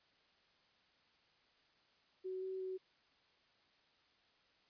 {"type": "tone with pitch steps", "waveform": "sine", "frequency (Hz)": [373.9, 378.1, 374.9], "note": ["F#4", "F#4", "F#4"], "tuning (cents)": [18, 38, 23], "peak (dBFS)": -40, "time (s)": [2.24, 2.78], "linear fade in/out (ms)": 20, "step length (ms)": 180, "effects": ["white hiss -72 dBFS RMS until 4.69 s", "resampled to 11025 Hz"]}